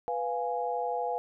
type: chord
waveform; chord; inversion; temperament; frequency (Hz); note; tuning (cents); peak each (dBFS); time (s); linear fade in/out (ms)
sine; F diminished; second; equal; 493.9 / 698.5 / 830.6; Cb5 / F5 / Ab5; 0 / 0 / 0; -33; 0.08-1.18; 0
effects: none